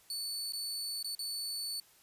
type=tone with dropouts; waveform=sawtooth; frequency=4472 Hz; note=C#8; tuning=14 cents sharp; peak=-33 dBFS; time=0.1-1.8 s; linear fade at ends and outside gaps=2 ms; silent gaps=0.523-0.533 / 1.028-1.044 / 1.151-1.191 s; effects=white hiss -63 dBFS RMS until 2.02 s + resampled to 32000 Hz